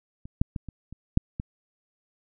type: clicks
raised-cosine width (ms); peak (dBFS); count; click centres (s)
5; -28 / -8 / -18 / -25 / -28 / -6 / -18; 7; 0.255 / 0.415 / 0.562 / 0.687 / 0.926 / 1.174 / 1.399
effects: none